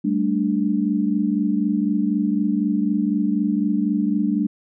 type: chord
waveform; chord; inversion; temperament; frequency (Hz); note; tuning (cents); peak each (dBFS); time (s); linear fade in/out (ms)
sine; G suspended second; none; equal; 196 / 220 / 293.7; G3 / A3 / D4; 0 / 0 / 0; -22; 0.04-4.47; 10
effects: none